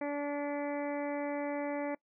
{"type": "harmonic tone", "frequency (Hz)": 288.6, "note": "D4", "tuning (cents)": -30, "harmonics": [1, 2, 3, 4, 5, 6, 7, 8], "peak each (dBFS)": [-36, -36, -42, -50, -53, -50, -47, -51], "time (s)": [0.01, 1.95], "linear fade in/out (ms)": 5, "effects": ["noise-tail reverb RT60 0.1 s tail -23 dB re dry"]}